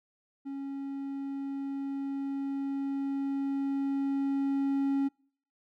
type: tone with level ramp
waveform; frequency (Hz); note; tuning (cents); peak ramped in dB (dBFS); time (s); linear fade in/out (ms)
triangle; 275.5; C#4; -11; -33 to -23; 0.45-5.09; 20
effects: noise-tail reverb RT60 0.5 s tail -26 dB re dry